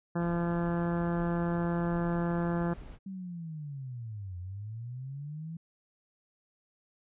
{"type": "harmonic tone", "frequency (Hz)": 171.4, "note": "F3", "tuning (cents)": -32, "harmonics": [1, 2, 3, 4, 5, 6, 7, 8, 9, 10], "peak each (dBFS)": [-29, -35, -39, -41, -43, -45, -46, -47, -48, -49], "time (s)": [0.15, 2.74], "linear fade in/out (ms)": 10}
{"type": "noise", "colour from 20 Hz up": "brown", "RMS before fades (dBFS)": -45, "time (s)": [0.17, 2.99], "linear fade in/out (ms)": 50}
{"type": "linear two-way sweep", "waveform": "sine", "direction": "down then up", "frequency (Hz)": [196, 87.31, 166.8], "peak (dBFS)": -37, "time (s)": [3.06, 5.57], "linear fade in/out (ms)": 5, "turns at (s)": 4.38}
{"effects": ["resampled to 8000 Hz"]}